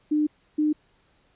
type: tone pair in turn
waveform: sine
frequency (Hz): 301.5 / 303.2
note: D4 / D#4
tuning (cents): +46 / -45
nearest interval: unison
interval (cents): 9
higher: second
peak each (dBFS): -19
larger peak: neither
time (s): 0.11-0.27 / 0.58-0.73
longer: first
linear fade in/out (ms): 10
effects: pink hiss -64 dBFS RMS until 1.35 s + resampled to 8000 Hz